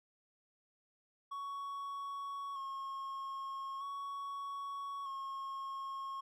triangle tone with vibrato, 1100 Hz, C#6, 14 cents flat, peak -38 dBFS, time 1.31-6.21 s, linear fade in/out 10 ms, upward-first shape square, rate 0.4 Hz, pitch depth 25 cents each way, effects none

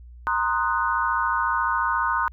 sine chord, C half-diminished seventh, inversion third, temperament equal with one note detuned, 932.3 / 1046.5 / 1244.5 / 1484.3 Hz, Bb5 / C6 / Eb6 / Gb6, 0 / 0 / 0 / +5 cents, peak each -26 dBFS, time 0.27-2.28 s, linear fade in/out 0 ms, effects added 60 Hz sine -41 dBFS peak until 2.32 s

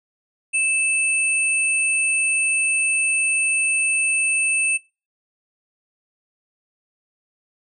sine tone pair together, 2632 / 8853 Hz, E7 / C#9, -3 / -3 cents, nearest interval octave + major sixth, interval 2100 cents, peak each -18 / -23 dBFS, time 0.53-4.78 s, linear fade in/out 20 ms, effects noise-tail reverb RT60 0.3 s tail -22 dB re dry

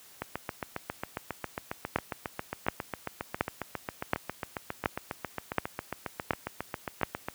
two click trains, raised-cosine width 0.5 ms, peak -17 / -9 dBFS, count 53 / 8, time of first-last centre 0.22-7.285 / 1.96-7.032 s, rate 7.36 / 1.38 Hz, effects white hiss -54 dBFS RMS until 7.34 s + high-pass 60 Hz 12 dB/octave

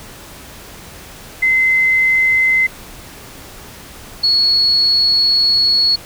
sine tone pair in turn, 2059 / 4363 Hz, C7 / C#8, -28 / -28 cents, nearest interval octave + minor second, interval 1300 cents, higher second, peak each -10 dBFS, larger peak neither, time 1.42-2.67 / 4.23-5.96 s, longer second, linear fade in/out 10 ms, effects pink hiss -36 dBFS RMS until 6.05 s

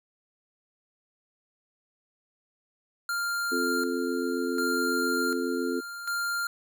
square tone with tremolo, 1396.9 Hz, F6, in tune, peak -28 dBFS, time 3.09-6.47 s, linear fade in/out 2 ms, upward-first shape square, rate 0.67 Hz, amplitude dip 65%
harmonic tone, 87.31 Hz, F2, in tune, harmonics 3 / 4 / 5, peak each -30 / -31 / -32 dBFS, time 3.51-5.81 s, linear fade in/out 20 ms
effects none

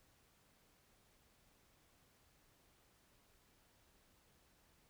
silence, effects pink hiss -72 dBFS RMS until 4.89 s

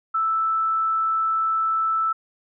sine tone, 1318.5 Hz, E6, in tune, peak -19 dBFS, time 0.14-2.13 s, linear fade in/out 10 ms, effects none

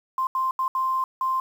sine tone bursts at uneven times, 1046.5 Hz, C6, in tune, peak -21 dBFS, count 5, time 0.18-0.27 / 0.35-0.51 / 0.59-0.68 / 0.75-1.04 / 1.21-1.4 s, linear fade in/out 2 ms, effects 8-bit

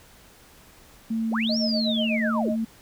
sine tone, 224.7 Hz, A3, 37 cents sharp, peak -23 dBFS, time 1.1-2.65 s, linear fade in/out 10 ms
sine linear two-way sweep, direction up then down, 73 to 5620 to 73 Hz, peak -26 dBFS, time 1.3-2.53 s, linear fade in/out 50 ms, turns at 1.58 s
sine tone with tremolo, 622.3 Hz, D#5, in tune, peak -26 dBFS, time 1.49-2.56 s, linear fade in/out 5 ms, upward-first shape sine, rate 8.1 Hz, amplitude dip 90%
effects pink hiss -52 dBFS RMS until 2.81 s

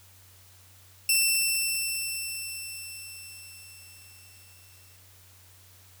10% pulse tone with exponential decay, 2685 Hz, E7, 31 cents sharp, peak -11 dBFS, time 1.09-4.96 s, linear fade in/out 2 ms, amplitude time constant 840 ms, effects added 93 Hz sine -56 dBFS peak until 6 s + white hiss -56 dBFS RMS until 6 s

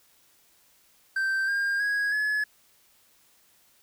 triangle tone with pitch steps, 1562 / 1607.8 / 1654.9 / 1703.4 Hz, G6 / G6 / G#6 / G#6, -7 / +43 / -7 / +43 cents, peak -22 dBFS, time 1.16-2.44 s, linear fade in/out 5 ms, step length 320 ms, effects white hiss -62 dBFS RMS until 3.82 s

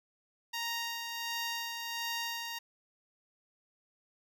10% pulse tone with tremolo, 932.3 Hz, A#5, in tune, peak -25 dBFS, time 0.53-2.59 s, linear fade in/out 10 ms, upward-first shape sine, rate 1.4 Hz, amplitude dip 40%, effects none

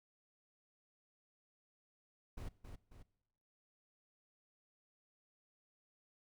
brown noise with echo, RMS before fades -44 dBFS, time 2.37-2.49 s, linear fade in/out 10 ms, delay 270 ms, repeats 2, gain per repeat -6 dB, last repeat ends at 3.03 s, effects noise-tail reverb RT60 0.9 s tail -21 dB re dry

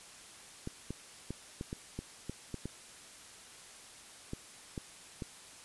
clicks, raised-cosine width 3 ms, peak -25 dBFS, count 12, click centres 0.674 / 0.906 / 1.306 / 1.611 / 1.729 / 1.99 / 2.296 / 2.543 / 2.656 / 4.334 / 4.778 / 5.222 s, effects white hiss -53 dBFS RMS until 5.64 s + resampled to 24000 Hz

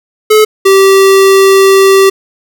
square tone pair in turn, 430 / 388.1 Hz, A4 / G4, -40 / -17 cents, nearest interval major second, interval 177 cents, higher first, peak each -3 dBFS, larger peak neither, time 0.3-0.45 / 0.65-2.1 s, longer second, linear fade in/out 10 ms, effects none

